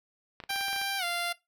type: clicks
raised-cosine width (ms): 0.3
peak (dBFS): -25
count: 9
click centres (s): 0.402 / 0.438 / 0.505 / 0.56 / 0.61 / 0.683 / 0.73 / 0.762 / 0.815
type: tone with pitch glide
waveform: 10% pulse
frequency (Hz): 789 to 694.8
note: G5 to F5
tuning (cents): +11 to -9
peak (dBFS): -21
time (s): 0.49-1.33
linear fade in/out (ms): 10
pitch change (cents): -220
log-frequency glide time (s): 0.98-1.04
effects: noise-tail reverb RT60 0.2 s tail -20 dB re dry